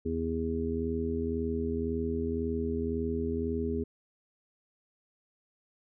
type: harmonic tone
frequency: 81.9 Hz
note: E2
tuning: 11 cents flat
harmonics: 1 / 2 / 3 / 4 / 5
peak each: -35 / -43 / -33 / -40 / -33 dBFS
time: 0.05-3.84 s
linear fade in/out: 10 ms
effects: none